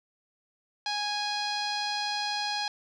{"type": "tone with low-pass filter", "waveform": "sawtooth", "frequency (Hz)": 828, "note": "G#5", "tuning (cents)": -5, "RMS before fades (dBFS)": -31, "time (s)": [0.86, 2.68], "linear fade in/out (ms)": 2, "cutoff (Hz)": 4600, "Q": 5.4, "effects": []}